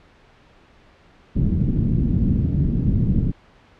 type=low-pass noise; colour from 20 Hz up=white; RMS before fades=-19 dBFS; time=1.35-3.32 s; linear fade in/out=20 ms; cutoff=220 Hz; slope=24 dB/octave; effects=pink hiss -52 dBFS RMS until 3.79 s + low-pass 3000 Hz 12 dB/octave